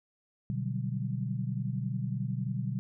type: chord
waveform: sine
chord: G major seventh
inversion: first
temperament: equal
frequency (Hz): 123.47 / 146.83 / 185 / 196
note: B2 / D3 / F#3 / G3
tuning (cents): 0 / 0 / 0 / 0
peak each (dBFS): -33 / -36 / -38 / -38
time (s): 0.5-2.79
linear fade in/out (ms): 0
effects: none